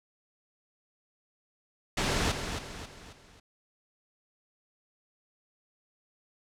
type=noise with echo; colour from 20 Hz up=pink; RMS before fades=-28 dBFS; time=1.97-2.32 s; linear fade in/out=5 ms; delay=270 ms; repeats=4; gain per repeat=-7 dB; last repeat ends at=3.4 s; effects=low-pass 7000 Hz 12 dB/octave